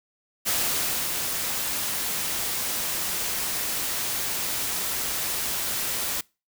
white noise with ADSR envelope, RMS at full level -24 dBFS, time 0.45-6.21 s, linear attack 29 ms, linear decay 600 ms, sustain -4 dB, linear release 4 ms, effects noise-tail reverb RT60 0.3 s tail -25 dB re dry

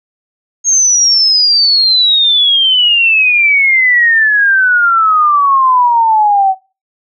sine exponential sweep, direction down, 6540 to 753 Hz, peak -6 dBFS, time 0.64-6.55 s, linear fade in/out 50 ms, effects noise-tail reverb RT60 0.3 s tail -21 dB re dry

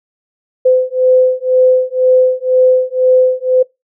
sine beating tone pair, 510 / 512 Hz, C5 / C5, -44 / -38 cents, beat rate 2 Hz, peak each -11 dBFS, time 0.65-3.63 s, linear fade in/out 10 ms, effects noise-tail reverb RT60 0.2 s tail -23 dB re dry

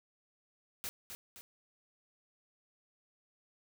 white noise with echo, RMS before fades -40 dBFS, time 0.84-0.89 s, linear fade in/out 0 ms, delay 260 ms, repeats 2, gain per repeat -6 dB, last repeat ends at 1.41 s, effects none

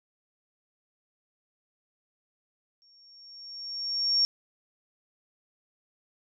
sine tone with exponential growth, 5520 Hz, F8, 21 cents flat, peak -19 dBFS, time 2.82-4.25 s, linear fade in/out 0 ms, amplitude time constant 310 ms, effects none

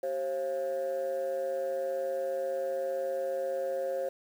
sine tone with amplitude modulation, 536 Hz, C5, 42 cents sharp, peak -24 dBFS, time 0.03-4.09 s, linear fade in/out 5 ms, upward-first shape sine, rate 151 Hz, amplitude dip 85%, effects tanh soft clip ceiling -25 dBFS + 9-bit

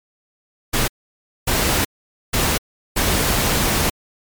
pink noise bursts at uneven times, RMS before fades -18 dBFS, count 4, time 0.73-0.88 / 1.47-1.85 / 2.33-2.58 / 2.96-3.9 s, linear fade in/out 10 ms, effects MP3 96 kbps

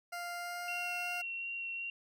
20% pulse tone with pitch glide, 698.5 to 710.7 Hz, F5 to F5, 0 to +30 cents, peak -34 dBFS, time 0.12-1.22 s, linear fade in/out 10 ms, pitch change +30 cents, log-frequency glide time 0.36-0.89 s
sine tone with vibrato, 2742 Hz, F7, 32 cents flat, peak -37 dBFS, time 0.68-1.9 s, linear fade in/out 2 ms, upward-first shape sine, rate 2.7 Hz, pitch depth 10 cents each way
effects none

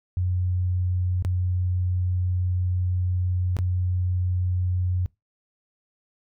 sine tone with dropouts, 90.6 Hz, F#2, 36 cents flat, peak -21 dBFS, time 0.17-5.06 s, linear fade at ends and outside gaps 0 ms, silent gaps 1.224-1.249 / 3.567-3.588 s, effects noise-tail reverb RT60 0.2 s tail -23 dB re dry

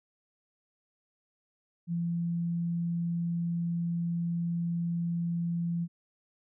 sine tone, 170.3 Hz, F3, 43 cents flat, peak -28 dBFS, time 1.87-5.88 s, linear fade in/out 50 ms, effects none

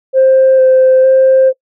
sine tone with vibrato, 523.3 Hz, C5, in tune, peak -3 dBFS, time 0.13-1.53 s, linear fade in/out 50 ms, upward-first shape square, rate 1.1 Hz, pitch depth 11 cents each way, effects noise-tail reverb RT60 0.1 s tail -22 dB re dry + tanh soft clip ceiling -1 dBFS

